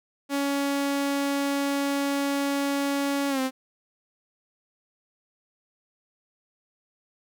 sawtooth tone with pitch glide, 280.4 to 261.6 Hz, C#4 to C4, +20 to 0 cents, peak -20 dBFS, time 0.29-3.51 s, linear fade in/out 50 ms, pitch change -120 cents, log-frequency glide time 3.29-3.4 s, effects none

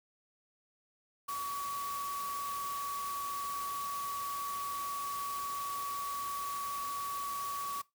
sine tone in noise, 1132 Hz, C#6, 36 cents sharp, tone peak -35 dBFS, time 1.28-7.82 s, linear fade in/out 10 ms, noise white, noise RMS -45 dBFS, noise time 1.28-7.82 s, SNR +7 dB, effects noise-tail reverb RT60 0.2 s tail -19 dB re dry

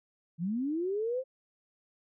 sine linear sweep, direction up, 155.56 to 534 Hz, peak -29 dBFS, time 0.38-1.24 s, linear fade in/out 50 ms, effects none

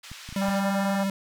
white band-pass noise, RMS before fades -44 dBFS, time 0.03-0.6 s, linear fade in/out 10 ms, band 1200 to 5100 Hz, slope 12 dB/octave
clicks, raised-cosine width 5 ms, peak -28 dBFS, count 4, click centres 0.116 / 0.29 / 0.326 / 0.485 s
square tone with vibrato, 195.2 Hz, G3, 7 cents flat, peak -25 dBFS, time 0.36-1.1 s, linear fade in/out 2 ms, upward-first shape sine, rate 20 Hz, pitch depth 27 cents each way
harmonic tone, 198.2 Hz, G3, 19 cents sharp, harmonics 3 / 4 / 5 / 6 / 7 / 8 / 9, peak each -32 / -32 / -40 / -41 / -39 / -44 / -40 dBFS, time 0.41-1.04 s, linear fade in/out 10 ms
effects none

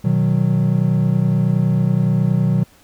triangle chord, B major, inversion none, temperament equal, 123.47 / 155.56 / 185 Hz, B2 / D#3 / F#3, 0 / 0 / 0 cents, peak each -16 dBFS, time 0.04-2.64 s, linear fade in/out 10 ms, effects pink hiss -51 dBFS RMS until 2.83 s

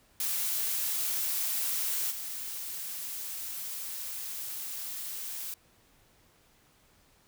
blue noise with level steps, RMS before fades -31 / -38 dBFS, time 0.2-5.54 s, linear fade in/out 2 ms, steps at 2.1 s, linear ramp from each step 20 ms, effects pink hiss -64 dBFS RMS until 7.27 s

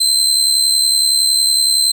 30% pulse tone with amplitude modulation, 4098 Hz, C8, 37 cents flat, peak -6 dBFS, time 0-1.92 s, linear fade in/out 10 ms, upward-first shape sine, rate 70.8 Hz, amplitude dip 50%, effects none

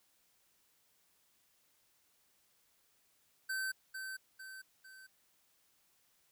square tone with echo, 1543 Hz, G6, 28 cents flat, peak -36 dBFS, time 3.49-3.72 s, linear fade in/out 10 ms, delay 450 ms, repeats 3, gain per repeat -6 dB, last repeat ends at 5.07 s, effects white hiss -73 dBFS RMS until 6.31 s

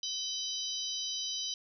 harmonic tone with a mistuned harmonic, 980 Hz, B5, 14 cents flat, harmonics 3 / 4 / 5 / 6, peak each -38 / -39 / -40 / -41 dBFS, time 0.03-1.54 s, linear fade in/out 2 ms, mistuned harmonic 3, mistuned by +80 cents, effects none

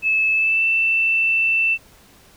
sine tone with pitch glide, 2606 to 2667 Hz, E7 to E7, -20 to +20 cents, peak -15 dBFS, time 0.02-1.78 s, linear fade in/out 50 ms, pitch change +40 cents, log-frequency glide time 0.32-0.65 s, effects pink hiss -50 dBFS RMS until 2.36 s

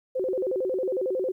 sine tone with vibrato, 440 Hz, A4, in tune, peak -24 dBFS, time 0.15-1.32 s, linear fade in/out 10 ms, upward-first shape square, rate 11 Hz, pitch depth 280 cents each way, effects 11-bit

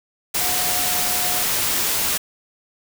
sine tone in noise, 723 Hz, F#5, 40 cents flat, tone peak -30 dBFS, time 0.4-1.43 s, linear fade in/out 10 ms, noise white, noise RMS -21 dBFS, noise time 0.34-2.18 s, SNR -12 dB, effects none

